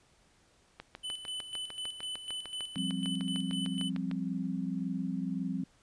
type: click train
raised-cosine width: 0.3 ms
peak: -26 dBFS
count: 23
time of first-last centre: 0.8-4.113 s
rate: 6.64 Hz
type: tone with tremolo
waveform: square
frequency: 3010 Hz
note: F#7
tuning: 29 cents sharp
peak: -36 dBFS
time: 1.03-3.9 s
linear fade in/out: 20 ms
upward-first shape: square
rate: 4 Hz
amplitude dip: 60%
type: chord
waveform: sine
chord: F suspended second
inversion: none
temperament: just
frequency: 174.61 / 196.44 / 261.9 Hz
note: F3 / G3 / C4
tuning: 0 / +4 / +2 cents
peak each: -36 dBFS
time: 2.76-5.64 s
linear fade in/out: 5 ms
effects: pink hiss -66 dBFS RMS until 5.82 s + resampled to 22050 Hz